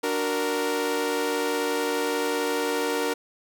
sawtooth chord, D augmented, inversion none, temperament equal, 293.7 / 370 / 466.2 Hz, D4 / F#4 / A#4, 0 / 0 / 0 cents, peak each -26 / -28 / -22 dBFS, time 0.03-3.14 s, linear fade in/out 10 ms, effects none

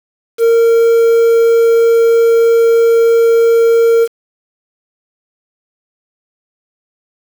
triangle tone with quantisation, 460.9 Hz, A#4, 20 cents flat, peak -4 dBFS, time 0.38-4.08 s, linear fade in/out 50 ms, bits 5, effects none

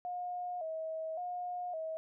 sine tone with vibrato, 677 Hz, E5, 46 cents sharp, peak -36 dBFS, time 0.05-1.97 s, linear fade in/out 0 ms, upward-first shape square, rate 0.89 Hz, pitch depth 97 cents each way, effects none

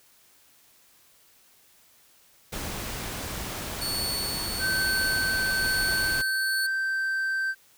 pink noise, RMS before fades -34 dBFS, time 2.52-6.22 s, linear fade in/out 10 ms
sawtooth tone with tremolo, 4435 Hz, C#8, in tune, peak -25 dBFS, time 3.81-6.67 s, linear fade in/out 10 ms, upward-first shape sine, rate 1.1 Hz, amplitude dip 35%
triangle tone with pitch glide, 1543 to 1558.2 Hz, G6 to G6, -28 to -11 cents, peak -23 dBFS, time 4.59-7.55 s, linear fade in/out 50 ms, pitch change +17 cents, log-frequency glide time 5.83-6.5 s
effects white hiss -59 dBFS RMS until 7.77 s

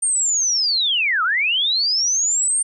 sine linear two-way sweep, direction down then up, 8870 to 1244.5 to 8870 Hz, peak -16 dBFS, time 0.02-2.63 s, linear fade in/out 10 ms, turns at 1.23 s, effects none

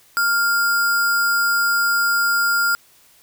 sine tone with sample-and-hold, 1400 Hz, F6, 4 cents sharp, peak -15 dBFS, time 0.17-2.75 s, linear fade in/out 0 ms, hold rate 6300 Hz, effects white hiss -53 dBFS RMS until 3.22 s

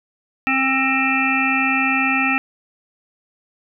harmonic tone, 265.3 Hz, C4, 24 cents sharp, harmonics 1 / 3 / 5 / 7 / 9 / 10, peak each -22 / -25 / -24 / -24 / -22 / -21 dBFS, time 0.47-2.38 s, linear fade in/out 0 ms, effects none

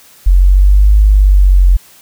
sine exponential two-way sweep, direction up then down, 44.31 to 51.91 to 44.5 Hz, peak -3 dBFS, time 0.26-1.77 s, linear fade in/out 10 ms, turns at 0.97 s, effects white hiss -42 dBFS RMS until 2.01 s

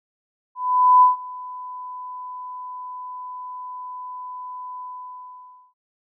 sine tone with ADSR envelope, 1001 Hz, B5, 23 cents sharp, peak -8 dBFS, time 0.55-5.74 s, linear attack 470 ms, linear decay 140 ms, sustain -23 dB, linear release 930 ms, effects none

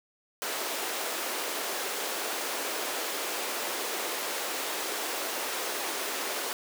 pink high-pass noise, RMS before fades -33 dBFS, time 0.42-6.53 s, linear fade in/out 0 ms, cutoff 350 Hz, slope 24 dB/octave, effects none

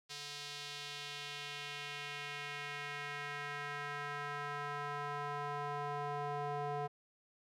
square tone with band-pass filter sweep, 145 Hz, D3, 22 cents flat, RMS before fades -42 dBFS, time 0.09-6.88 s, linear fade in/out 20 ms, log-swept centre 4500 to 720 Hz, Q 1.6, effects none

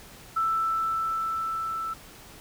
sine tone with level ramp, 1324 Hz, E6, 7 cents sharp, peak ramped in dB -22 to -29 dBFS, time 0.36-1.94 s, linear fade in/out 10 ms, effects pink hiss -48 dBFS RMS until 2.4 s

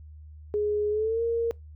sine tone with pitch glide, 417.7 to 463.5 Hz, G#4 to A#4, +10 to -10 cents, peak -23 dBFS, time 0.54-1.51 s, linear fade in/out 0 ms, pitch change +180 cents, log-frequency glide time 0.9-1.22 s, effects noise-tail reverb RT60 0.2 s tail -24 dB re dry + added 76 Hz sine -43 dBFS peak until 1.75 s

